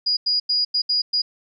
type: tone bursts at uneven times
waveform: sine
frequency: 4890 Hz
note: D#8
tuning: 31 cents flat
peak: -17 dBFS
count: 6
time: 0.06-0.17 / 0.26-0.4 / 0.49-0.65 / 0.74-0.82 / 0.89-1.02 / 1.13-1.22 s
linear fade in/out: 10 ms
effects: none